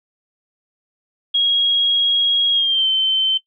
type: tone with pitch glide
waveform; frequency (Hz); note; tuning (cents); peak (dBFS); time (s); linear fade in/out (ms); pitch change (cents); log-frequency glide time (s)
sine; 3292 to 3089; G#7 to G7; -16 to -26; -13; 1.34-3.38; 10; -110; 2.52-2.88
effects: noise-tail reverb RT60 0.1 s tail -18 dB re dry